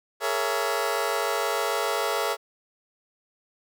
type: chord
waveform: 20% pulse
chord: A# half-diminished seventh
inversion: third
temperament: just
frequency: 419.5 / 466.2 / 559.4 / 671.3 Hz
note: G#4 / A#4 / C#5 / E5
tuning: +17 / 0 / +16 / +31 cents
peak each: -25 dBFS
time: 0.2-2.37 s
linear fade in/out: 50 ms
effects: none